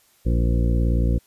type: harmonic tone with a mistuned harmonic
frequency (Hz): 58.27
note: A#1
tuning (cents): 0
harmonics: 1 / 2 / 3 / 4 / 5 / 6 / 8 / 9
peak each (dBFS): -18 / -24 / -28 / -30 / -32 / -34 / -36 / -37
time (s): 0.25-1.19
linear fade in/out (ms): 20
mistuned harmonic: 8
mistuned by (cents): +18
effects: white hiss -59 dBFS RMS until 1.26 s + resampled to 32000 Hz